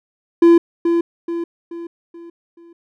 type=tone with echo; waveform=triangle; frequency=338.9 Hz; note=E4; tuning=48 cents sharp; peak=-4 dBFS; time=0.42-0.58 s; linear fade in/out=5 ms; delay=430 ms; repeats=5; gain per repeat=-7 dB; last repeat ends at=2.73 s; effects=none